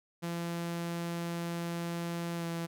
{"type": "tone with pitch glide", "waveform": "sawtooth", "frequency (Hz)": [170.3, 167.86], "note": ["F3", "E3"], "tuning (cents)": [-43, 32], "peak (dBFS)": -30, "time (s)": [0.22, 2.67], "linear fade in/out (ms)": 20, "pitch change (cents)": -25, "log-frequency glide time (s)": [2.36, 2.46], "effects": []}